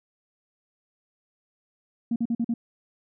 sine tone bursts, 233.1 Hz, A#3, in tune, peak -21 dBFS, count 5, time 2.11-2.54 s, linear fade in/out 5 ms, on 50 ms, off 45 ms, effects tanh soft clip ceiling -18 dBFS

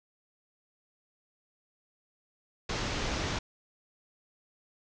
pink low-pass noise, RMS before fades -33 dBFS, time 2.69-3.39 s, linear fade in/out 5 ms, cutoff 6600 Hz, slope 48 dB/octave, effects none

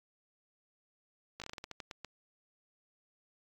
slowing click train, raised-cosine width 0.2 ms, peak -25 dBFS, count 12, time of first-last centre 1.4-2.047 s, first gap 17 ms, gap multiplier 1.23, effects AAC 64 kbps

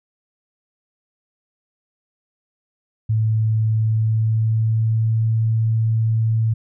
sine tone with pitch glide, 110 to 111.92 Hz, A2 to A2, 0 to +30 cents, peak -15 dBFS, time 3.09-6.54 s, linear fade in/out 10 ms, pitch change +30 cents, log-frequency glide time 3.71-5.22 s, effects none

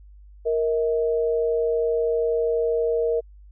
sine tone pair together, 466.2 / 637.7 Hz, A#4 / D#5, 0 / +42 cents, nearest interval perfect fourth, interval 542 cents, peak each -20 / -27 dBFS, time 0.45-3.21 s, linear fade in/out 20 ms, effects added 50 Hz sine -44 dBFS peak until 3.51 s

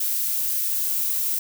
violet noise, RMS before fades -24 dBFS, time 0-1.39 s, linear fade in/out 5 ms, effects none

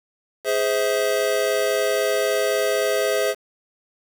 square chord, Ab augmented, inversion none, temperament just, 415.3 / 519.1 / 648.9 Hz, Ab4 / C5 / E5, 0 / -14 / -27 cents, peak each -24 dBFS, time 0.44-3.35 s, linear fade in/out 50 ms, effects 7-bit

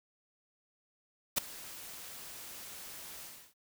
white noise with ADSR envelope, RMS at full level -26 dBFS, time 1.36-3.54 s, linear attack 20 ms, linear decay 7 ms, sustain -21 dB, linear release 320 ms, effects none

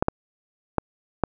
clicks, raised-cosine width 1 ms, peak -5 dBFS, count 4, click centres 0.025 / 0.084 / 0.783 / 1.237 s, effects none

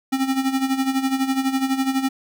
square tone with tremolo, 266.4 Hz, C4, 31 cents sharp, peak -17 dBFS, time 0.12-2.09 s, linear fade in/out 10 ms, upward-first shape sine, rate 12 Hz, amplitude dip 70%, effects none

